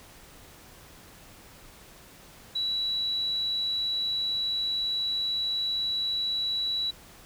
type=tone; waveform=sine; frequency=3926 Hz; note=B7; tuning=11 cents flat; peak=-26 dBFS; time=2.55-6.91 s; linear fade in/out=10 ms; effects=pink hiss -51 dBFS RMS until 7.25 s